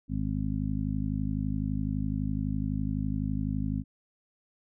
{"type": "harmonic tone", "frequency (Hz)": 51.91, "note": "G#1", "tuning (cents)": 0, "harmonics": [1, 2, 3, 4, 5], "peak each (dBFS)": [-34, -34, -34, -34, -34], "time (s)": [0.08, 3.84], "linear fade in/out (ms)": 50, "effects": []}